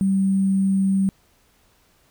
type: tone with sample-and-hold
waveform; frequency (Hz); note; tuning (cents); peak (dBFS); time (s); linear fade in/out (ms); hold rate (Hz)
sine; 193.1; G3; -26; -16; 0.01-1.09; 0; 8820
effects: pink hiss -60 dBFS RMS until 2.1 s